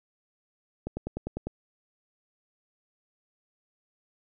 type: click train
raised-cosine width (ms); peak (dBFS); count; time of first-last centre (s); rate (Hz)
2; -19; 7; 0.87-1.47; 10
effects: none